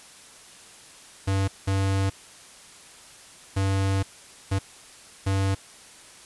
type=tone bursts at uneven times; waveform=square; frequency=97.1 Hz; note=G2; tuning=16 cents flat; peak=-22 dBFS; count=5; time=1.27-1.48 / 1.67-2.1 / 3.56-4.03 / 4.51-4.59 / 5.26-5.55 s; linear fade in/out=10 ms; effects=white hiss -48 dBFS RMS until 6.25 s + resampled to 24000 Hz